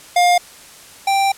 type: tone pair in turn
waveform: square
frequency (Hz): 708 / 785.3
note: F5 / G5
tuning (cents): +23 / +3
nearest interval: major second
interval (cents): 180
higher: second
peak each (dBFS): -11 / -14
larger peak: first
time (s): 0.16-0.38 / 1.07-1.32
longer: second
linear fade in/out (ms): 5
effects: white hiss -41 dBFS RMS until 1.37 s + low-pass 11000 Hz 12 dB/octave

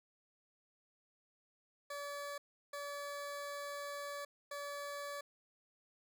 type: tone bursts at uneven times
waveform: 20% pulse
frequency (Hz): 573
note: D5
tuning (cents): -43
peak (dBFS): -37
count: 3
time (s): 1.9-2.38 / 2.73-4.25 / 4.51-5.21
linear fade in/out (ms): 5
effects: none

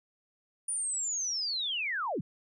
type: linear sweep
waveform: sine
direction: down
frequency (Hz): 9590 to 109.2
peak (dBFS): -30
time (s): 0.68-2.21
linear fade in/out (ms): 5
effects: none

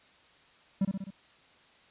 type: tone with echo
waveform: triangle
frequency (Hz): 194.1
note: G3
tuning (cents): -17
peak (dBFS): -21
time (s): 0.81-0.85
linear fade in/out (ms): 5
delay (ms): 64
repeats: 4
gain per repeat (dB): -4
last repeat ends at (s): 1.106
effects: white hiss -60 dBFS RMS until 1.9 s + resampled to 8000 Hz

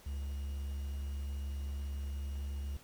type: tone with quantisation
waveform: triangle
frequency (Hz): 69.8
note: C#2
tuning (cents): +13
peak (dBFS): -34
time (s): 0.06-2.77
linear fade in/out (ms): 5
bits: 10
effects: pink hiss -59 dBFS RMS until 2.83 s

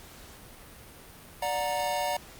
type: chord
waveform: square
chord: D augmented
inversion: none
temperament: equal with one note detuned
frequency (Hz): 587.3 / 729.8 / 932.3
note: D5 / F#5 / A#5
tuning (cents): 0 / -24 / 0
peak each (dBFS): -33 / -32 / -33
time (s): 1.42-2.17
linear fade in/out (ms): 5
effects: pink hiss -49 dBFS RMS until 2.39 s + Opus 48 kbps

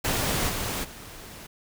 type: noise with level steps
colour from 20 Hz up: pink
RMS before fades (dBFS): -26 / -30 / -43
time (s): 0.04-1.47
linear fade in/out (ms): 10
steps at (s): 0.48 / 0.83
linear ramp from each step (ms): 20
effects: none

